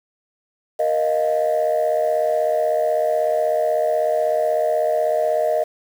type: chord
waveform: sine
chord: Bb suspended fourth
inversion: none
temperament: equal with one note detuned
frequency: 468.9 / 622.3 / 698.5 Hz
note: Bb4 / Eb5 / F5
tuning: +10 / 0 / 0 cents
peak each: -23 / -17 / -22 dBFS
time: 0.79-5.64 s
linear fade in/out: 10 ms
effects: tanh soft clip ceiling -11 dBFS + 7-bit

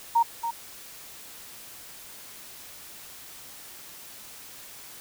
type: tone with echo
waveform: sine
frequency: 929 Hz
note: A#5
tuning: 6 cents flat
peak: -17 dBFS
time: 0.15-0.23 s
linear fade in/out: 10 ms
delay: 280 ms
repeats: 1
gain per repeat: -9 dB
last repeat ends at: 0.51 s
effects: white hiss -45 dBFS RMS until 5 s

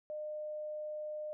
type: tone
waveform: sine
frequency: 607 Hz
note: D#5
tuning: 43 cents flat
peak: -38 dBFS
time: 0.1-1.33 s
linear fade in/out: 0 ms
effects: none

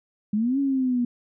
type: exponential two-way sweep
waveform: sine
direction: up then down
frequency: 202.6 to 280.9 to 239.3 Hz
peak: -20 dBFS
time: 0.33-1.05 s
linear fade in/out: 5 ms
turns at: 0.59 s
effects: none

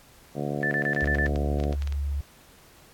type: harmonic tone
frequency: 72.3 Hz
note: D2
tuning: 27 cents flat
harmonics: 2 / 3 / 4 / 5 / 6 / 7 / 8 / 9 / 10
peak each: -32 / -34 / -35 / -36 / -37 / -37 / -38 / -39 / -39 dBFS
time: 0.34-1.76 s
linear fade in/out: 50 ms
type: tone bursts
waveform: sine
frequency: 1760 Hz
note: A6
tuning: in tune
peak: -24 dBFS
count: 6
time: 0.63-1.266 s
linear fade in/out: 0 ms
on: 81 ms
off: 30 ms
type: clicks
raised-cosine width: 0.2 ms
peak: -23 dBFS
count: 12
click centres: 0.948 / 1.008 / 1.057 / 1.148 / 1.261 / 1.359 / 1.601 / 1.638 / 1.727 / 1.822 / 1.874 / 1.924 s
type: tone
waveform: sine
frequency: 71 Hz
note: C#2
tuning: 42 cents sharp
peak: -25 dBFS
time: 1.02-2.21 s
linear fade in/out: 5 ms
effects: pink hiss -54 dBFS RMS until 2.93 s + AAC 64 kbps

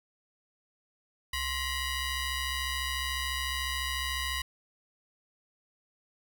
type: ring-modulated tone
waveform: 15% pulse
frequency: 986 Hz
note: B5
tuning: 3 cents flat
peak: -21 dBFS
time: 1.33-4.42 s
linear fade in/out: 5 ms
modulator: 919 Hz
effects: none

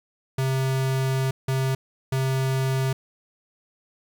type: tone bursts at uneven times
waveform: square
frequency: 132.6 Hz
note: C3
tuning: 23 cents sharp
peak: -22 dBFS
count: 3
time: 0.38-1.31 / 1.48-1.75 / 2.12-2.93 s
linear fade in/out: 5 ms
effects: 10-bit

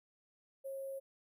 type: tone with sample-and-hold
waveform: sine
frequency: 542 Hz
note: C#5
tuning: 39 cents flat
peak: -40 dBFS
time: 0.64-1 s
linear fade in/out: 20 ms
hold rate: 11025 Hz
effects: none

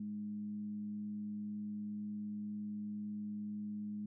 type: tone with frequency modulation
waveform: sine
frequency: 208.7 Hz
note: G#3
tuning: 9 cents sharp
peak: -39 dBFS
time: 0-4.06 s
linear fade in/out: 5 ms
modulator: 102 Hz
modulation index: 0.2
effects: none

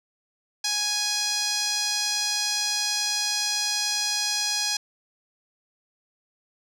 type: tone with band-pass filter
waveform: sawtooth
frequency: 830.6 Hz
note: G#5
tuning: in tune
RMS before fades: -26 dBFS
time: 0.64-4.77 s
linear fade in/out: 5 ms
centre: 5300 Hz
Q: 2.5
effects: none

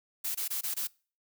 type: noise bursts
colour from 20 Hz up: blue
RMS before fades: -33 dBFS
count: 5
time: 0.24-0.874 s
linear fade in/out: 10 ms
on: 110 ms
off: 21 ms
effects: noise-tail reverb RT60 0.4 s tail -25 dB re dry

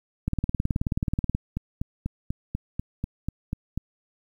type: two click trains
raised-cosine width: 5 ms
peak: -12 / -15 dBFS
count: 21 / 10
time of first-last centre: 0.28-1.35 / 1.57-3.776 s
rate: 18.7 / 4.08 Hz
effects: 9-bit

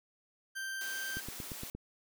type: tone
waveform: 40% pulse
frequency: 1568 Hz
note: G6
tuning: in tune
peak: -36 dBFS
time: 0.55-1.21 s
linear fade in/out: 20 ms
type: high-pass noise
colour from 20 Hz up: white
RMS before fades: -45 dBFS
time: 0.81-1.7 s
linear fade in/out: 0 ms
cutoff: 200 Hz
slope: 24 dB/octave
type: click train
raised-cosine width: 3 ms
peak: -29 dBFS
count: 6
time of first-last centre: 1.17-1.75 s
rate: 8.62 Hz
effects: none

